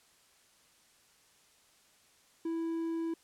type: tone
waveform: triangle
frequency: 329.6 Hz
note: E4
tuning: in tune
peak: -30 dBFS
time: 2.45-3.14 s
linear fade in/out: 5 ms
effects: white hiss -65 dBFS RMS until 3.23 s + low-pass 10000 Hz 12 dB/octave